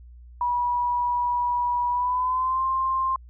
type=tone with pitch glide; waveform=sine; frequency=972 to 1053.9 Hz; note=B5 to C6; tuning=-28 to +12 cents; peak=-21 dBFS; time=0.41-3.16 s; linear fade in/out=2 ms; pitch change=+140 cents; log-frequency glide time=1.89-2.64 s; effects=added 60 Hz sine -43 dBFS peak until 3.29 s